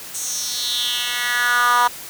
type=tone with high-pass filter sweep; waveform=10% pulse; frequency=243 Hz; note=B3; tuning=28 cents flat; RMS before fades=-20 dBFS; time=0.14-1.88 s; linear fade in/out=10 ms; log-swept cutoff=7500 to 970 Hz; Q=3.7; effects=white hiss -35 dBFS RMS until 2.09 s